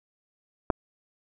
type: clicks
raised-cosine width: 1 ms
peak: -8 / -17 dBFS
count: 2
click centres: 0.702 / 0.705 s
effects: none